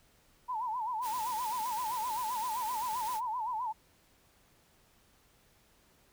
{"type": "tone with vibrato", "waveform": "sine", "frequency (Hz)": 933, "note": "A#5", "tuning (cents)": 1, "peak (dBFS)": -32, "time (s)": [0.48, 3.73], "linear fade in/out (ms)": 20, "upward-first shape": "sine", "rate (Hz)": 7.7, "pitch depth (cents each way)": 150}
{"type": "noise", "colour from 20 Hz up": "white", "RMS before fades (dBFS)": -44, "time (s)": [1.01, 3.21], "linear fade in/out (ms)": 50}
{"effects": ["pink hiss -66 dBFS RMS until 6.12 s"]}